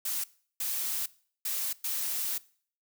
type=noise bursts at uneven times; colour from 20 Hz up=blue; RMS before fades=-32 dBFS; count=4; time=0.05-0.24 / 0.6-1.06 / 1.45-1.73 / 1.84-2.38 s; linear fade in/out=5 ms; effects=noise-tail reverb RT60 0.5 s tail -21 dB re dry